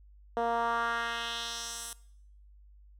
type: tone with band-pass filter sweep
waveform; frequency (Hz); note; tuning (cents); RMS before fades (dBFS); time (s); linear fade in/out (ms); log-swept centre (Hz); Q
10% pulse; 233.1; A#3; 0; -33; 0.37-1.93; 0; 570 to 9900; 1.6
effects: noise-tail reverb RT60 0.7 s tail -20 dB re dry + added 50 Hz sine -53 dBFS peak until 2.99 s